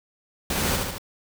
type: noise with echo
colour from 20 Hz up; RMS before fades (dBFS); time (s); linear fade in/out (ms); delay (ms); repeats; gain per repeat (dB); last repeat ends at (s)
pink; -26; 0.5-0.76; 2; 74; 3; -3; 0.982
effects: none